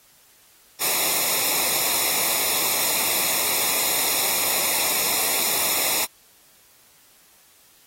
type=noise with comb filter; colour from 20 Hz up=white; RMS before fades=-22 dBFS; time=0.8-6.06 s; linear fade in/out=20 ms; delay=0.65 ms; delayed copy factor=-0.8; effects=white hiss -55 dBFS RMS until 7.86 s + AAC 48 kbps